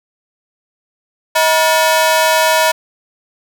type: ring-modulated tone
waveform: sawtooth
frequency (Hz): 798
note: G5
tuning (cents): +31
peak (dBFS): -3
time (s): 1.35-2.72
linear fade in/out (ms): 10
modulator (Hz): 164
effects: none